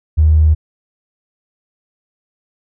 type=tone with tanh clipping; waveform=triangle; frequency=77.78 Hz; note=D#2; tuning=in tune; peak=-6 dBFS; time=0.17-0.55 s; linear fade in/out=20 ms; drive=2 dB; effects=none